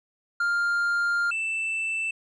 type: tone pair in turn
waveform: triangle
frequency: 1400 / 2654 Hz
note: F6 / E7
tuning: +4 / +11 cents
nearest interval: major seventh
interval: 1107 cents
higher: second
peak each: -20 / -24 dBFS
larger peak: first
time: 0.4-1.31 / 1.31-2.11 s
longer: first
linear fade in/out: 5 ms
effects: resampled to 22050 Hz